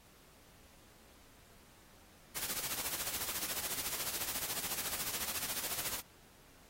white noise with tremolo, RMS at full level -36 dBFS, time 2.35-6.01 s, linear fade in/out 20 ms, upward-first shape sine, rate 14 Hz, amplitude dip 65%, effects pink hiss -62 dBFS RMS until 6.69 s + AAC 48 kbps

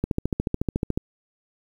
click train, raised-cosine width 3 ms, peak -10 dBFS, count 14, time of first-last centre 0.04-0.975 s, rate 13.9 Hz, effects 8-bit

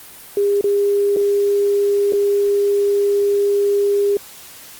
sine tone with dropouts, 404.5 Hz, G#4, 46 cents flat, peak -13 dBFS, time 0.37-4.17 s, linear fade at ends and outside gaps 2 ms, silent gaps 0.611-0.641 / 1.163-1.168 / 2.124-2.133 s, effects white hiss -39 dBFS RMS until 4.79 s + Opus 32 kbps

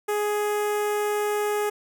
sawtooth tone with notch filter, 416.9 Hz, G#4, 7 cents sharp, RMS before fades -25 dBFS, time 0.08-1.7 s, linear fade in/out 10 ms, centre 4200 Hz, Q 0.91, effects none

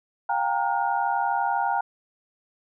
sine tone cluster, 714 / 794 / 926 / 1430 Hz, F5 / G5 / A#5 / F6, +38 / +22 / -12 / +41 cents, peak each -30 / -25 / -26 / -31 dBFS, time 0.29-1.81 s, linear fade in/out 5 ms, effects none

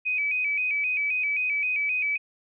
sine tone with vibrato, 2397 Hz, D7, 35 cents sharp, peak -23 dBFS, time 0.05-2.18 s, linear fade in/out 20 ms, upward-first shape square, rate 3.8 Hz, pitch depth 75 cents each way, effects none

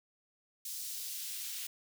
white noise with high-pass filter sweep, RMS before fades -41 dBFS, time 0.65-1.67 s, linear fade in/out 5 ms, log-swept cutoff 4900 to 2600 Hz, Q 0.95, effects none

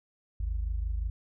sine tone pair together, 52.72 / 78.4 Hz, G#1 / D#2, +27 / +14 cents, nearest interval perfect fifth, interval 687 cents, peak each -29 / -36 dBFS, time 0.4-1.1 s, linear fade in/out 5 ms, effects none

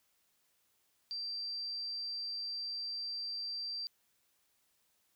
sine tone, 4699 Hz, D8, in tune, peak -37 dBFS, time 1.11-3.87 s, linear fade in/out 0 ms, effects white hiss -75 dBFS RMS until 5.15 s

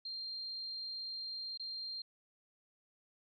sine tone with dropouts, 4186 Hz, C8, in tune, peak -40 dBFS, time 0.05-2.02 s, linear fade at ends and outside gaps 5 ms, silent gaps 1.575-1.596 s, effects none

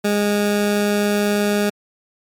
20% pulse tone, 206 Hz, G#3, 14 cents flat, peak -11 dBFS, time 0.04-1.7 s, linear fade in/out 10 ms, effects MP3 96 kbps

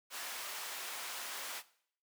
pink high-pass noise, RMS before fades -43 dBFS, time 0.1-1.63 s, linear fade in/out 50 ms, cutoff 930 Hz, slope 12 dB/octave, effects noise-tail reverb RT60 0.6 s tail -18 dB re dry

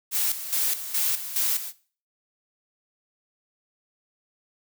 blue noise with tremolo, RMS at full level -24 dBFS, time 0.11-1.73 s, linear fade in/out 50 ms, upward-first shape square, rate 2.4 Hz, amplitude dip 70%, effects noise-tail reverb RT60 0.4 s tail -17 dB re dry

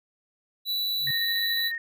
square tone, 3951 Hz, B7, in tune, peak -26 dBFS, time 0.65-1.72 s, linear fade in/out 50 ms
sine tone with exponential growth, 138.59 Hz, C#3, in tune, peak -32 dBFS, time 0.94-1.11 s, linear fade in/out 5 ms, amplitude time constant 35 ms
sine tone with tremolo, 1849 Hz, A#6, 15 cents flat, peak -27 dBFS, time 1.07-1.78 s, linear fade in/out 2 ms, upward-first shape square, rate 14 Hz, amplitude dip 30%
effects none

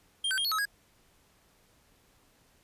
square tone with pitch steps, 3199 / 1537 / 3223 / 4355 / 1282 / 1649 Hz, G7 / G6 / G7 / C#8 / E6 / G#6, +34 / -35 / +47 / -31 / -49 / -13 cents, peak -28 dBFS, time 0.24-0.654 s, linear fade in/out 5 ms, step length 69 ms, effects pink hiss -65 dBFS RMS until 2.63 s + resampled to 32000 Hz

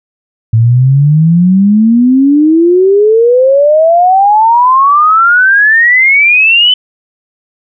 sine exponential sweep, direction up, 110 to 3049 Hz, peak -3 dBFS, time 0.53-6.74 s, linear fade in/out 5 ms, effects none

